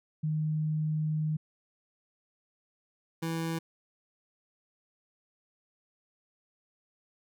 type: tone pair in turn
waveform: sine / 25% pulse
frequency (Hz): 154.6 / 164.13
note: D#3 / E3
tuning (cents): -11 / -7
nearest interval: minor second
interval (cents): 104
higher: second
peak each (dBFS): -27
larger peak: neither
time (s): 0.23-1.37 / 3.22-3.59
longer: first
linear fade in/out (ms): 10
effects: none